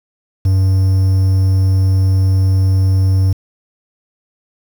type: tone with quantisation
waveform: triangle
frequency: 95 Hz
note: F#2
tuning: 46 cents sharp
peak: -7 dBFS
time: 0.45-3.33 s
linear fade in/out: 5 ms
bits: 6
effects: none